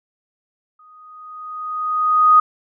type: tone with exponential growth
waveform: sine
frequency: 1245 Hz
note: D#6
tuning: 1 cent sharp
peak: -6 dBFS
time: 0.79-2.4 s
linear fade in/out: 5 ms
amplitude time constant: 350 ms
effects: none